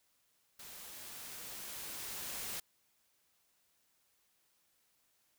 white noise with level ramp, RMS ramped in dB -51 to -41 dBFS, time 0.59-2.6 s, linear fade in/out 5 ms, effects white hiss -75 dBFS RMS until 5.38 s

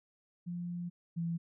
sine tone pair in turn, 174.61 / 168.17 Hz, F3 / E3, 0 / +35 cents, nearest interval minor second, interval 65 cents, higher first, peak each -36 / -32 dBFS, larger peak second, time 0.46-0.9 / 1.16-1.38 s, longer first, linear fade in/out 20 ms, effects none

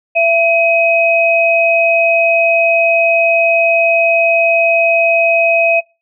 sine tone pair together, 670 / 2530 Hz, E5 / D#7, +28 / +28 cents, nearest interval octave + major seventh, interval 2300 cents, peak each -11 dBFS, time 0.15-5.81 s, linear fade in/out 20 ms, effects noise-tail reverb RT60 0.3 s tail -26 dB re dry

